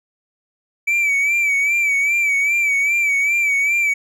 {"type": "tone with vibrato", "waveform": "triangle", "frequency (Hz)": 2300, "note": "D7", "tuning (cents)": -37, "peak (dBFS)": -13, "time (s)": [0.87, 3.94], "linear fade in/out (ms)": 10, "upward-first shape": "sine", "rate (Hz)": 2.5, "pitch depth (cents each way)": 61, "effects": []}